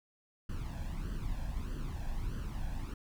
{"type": "noise with flanger", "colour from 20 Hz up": "brown", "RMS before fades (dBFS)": -37, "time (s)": [0.49, 2.94], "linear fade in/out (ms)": 5, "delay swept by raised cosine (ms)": [0.65, 1.22], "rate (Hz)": 1.6, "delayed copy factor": 0.7, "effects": []}